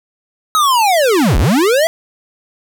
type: linear two-way sweep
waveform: square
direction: down then up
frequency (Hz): 1292 to 30.87 to 676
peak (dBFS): -10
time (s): 0.55-1.87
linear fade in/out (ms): 0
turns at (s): 1.38
effects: none